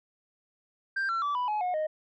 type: tone with pitch steps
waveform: sine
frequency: 1580 / 1351.8 / 1156.6 / 989.6 / 846.7 / 724.4 / 619.8 Hz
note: G6 / E6 / D6 / B5 / G#5 / F#5 / D#5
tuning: +13 / +43 / -27 / +3 / +33 / -37 / -7 cents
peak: -24 dBFS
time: 0.96-1.87 s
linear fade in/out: 10 ms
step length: 130 ms
effects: tanh soft clip ceiling -26 dBFS